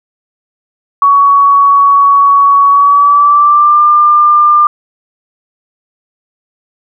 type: tone with pitch glide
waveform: sine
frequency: 1123 to 1196.7 Hz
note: C#6 to D6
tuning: +22 to +32 cents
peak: -3 dBFS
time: 1.02-4.67 s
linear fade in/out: 2 ms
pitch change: +110 cents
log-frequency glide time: 2.67-3.83 s
effects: none